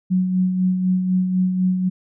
sine tone with tremolo, 184.4 Hz, F#3, 6 cents flat, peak -14 dBFS, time 0.1-1.9 s, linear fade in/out 20 ms, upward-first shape sine, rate 4 Hz, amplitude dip 45%, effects none

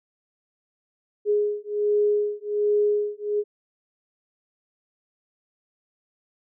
sine beating tone pair, 415.3 / 416.6 Hz, G#4 / G#4, 0 / +5 cents, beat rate 1.3 Hz, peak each -23 dBFS, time 1.25-3.44 s, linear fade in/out 50 ms, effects none

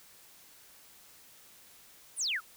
sine exponential sweep, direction down, 11000 to 1181 Hz, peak -29 dBFS, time 2.16-2.41 s, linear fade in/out 50 ms, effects white hiss -57 dBFS RMS until 2.56 s

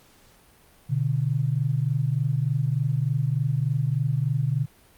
sine tone pair together, 123.47 / 146.83 Hz, B2 / D3, 0 / 0 cents, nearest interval minor third, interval 300 cents, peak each -24 dBFS, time 0.89-4.66 s, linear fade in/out 20 ms, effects pink hiss -56 dBFS RMS until 4.97 s + Opus 48 kbps

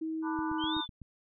sine tone with pitch glide, 319.2 to 315.7 Hz, D#4 to D#4, +44 to +25 cents, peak -32 dBFS, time 0.01-0.81 s, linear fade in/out 10 ms, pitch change -19 cents, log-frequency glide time 0.25-0.56 s
sine chord, B minor seventh, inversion third, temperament just, 889 / 987.8 / 1185.3 / 1481.6 Hz, A5 / B5 / D6 / F#6, +18 / 0 / +16 / +2 cents, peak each -39 / -38 / -42 / -42 dBFS, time 0.22-0.86 s, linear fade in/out 50 ms
click train, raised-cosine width 5 ms, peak -34 dBFS, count 6, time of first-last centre 0.39-1.017 s, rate 7.97 Hz
sine linear two-way sweep, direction up then down, 2960 to 3729 to 3460 Hz, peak -34 dBFS, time 0.58-0.88 s, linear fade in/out 50 ms, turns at 0.76 s
effects none

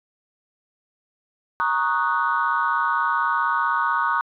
sine chord, D# minor seventh, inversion second, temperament equal, 932.3 / 1108.7 / 1244.5 / 1480 Hz, A#5 / C#6 / D#6 / F#6, 0 / 0 / 0 / 0 cents, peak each -24 dBFS, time 1.6-4.21 s, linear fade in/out 0 ms, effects tanh soft clip ceiling -10 dBFS

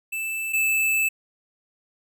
square tone pair in turn, 2642 / 2628 Hz, E7 / E7, +3 / -6 cents, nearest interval unison, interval 9 cents, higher first, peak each -27 / -20 dBFS, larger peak second, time 0.12-0.53 / 0.53-1.09 s, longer second, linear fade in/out 10 ms, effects none

